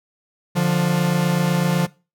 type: tone pair together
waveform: 45% pulse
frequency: 147.9 / 175.88 Hz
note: D3 / F3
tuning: +13 / +13 cents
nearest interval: minor third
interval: 300 cents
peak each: -21 / -18 dBFS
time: 0.55-1.87 s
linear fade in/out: 20 ms
effects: noise-tail reverb RT60 0.3 s tail -21 dB re dry